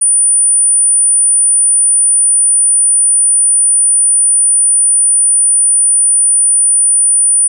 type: tone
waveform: sine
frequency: 9420 Hz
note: D9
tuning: 4 cents sharp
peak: -6 dBFS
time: 0.01-7.48 s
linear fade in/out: 10 ms
effects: none